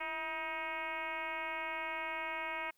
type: tone with frequency modulation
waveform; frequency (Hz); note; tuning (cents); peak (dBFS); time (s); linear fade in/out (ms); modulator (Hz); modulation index
sine; 1575; G6; +8; -36; 0-2.71; 10; 310; 3.1
effects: white hiss -75 dBFS RMS until 2.77 s